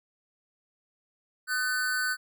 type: tone with amplitude modulation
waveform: square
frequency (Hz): 1508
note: F#6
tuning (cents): +32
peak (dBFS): -24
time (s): 1.47-2.17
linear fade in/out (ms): 50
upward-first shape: sine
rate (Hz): 264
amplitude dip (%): 65
effects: none